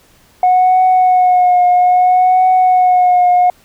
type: tone with vibrato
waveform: sine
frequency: 730 Hz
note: F#5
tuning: 24 cents flat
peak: -5 dBFS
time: 0.43-3.5 s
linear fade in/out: 2 ms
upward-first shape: triangle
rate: 0.61 Hz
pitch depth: 33 cents each way
effects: tanh soft clip ceiling -4 dBFS + pink hiss -49 dBFS RMS until 3.64 s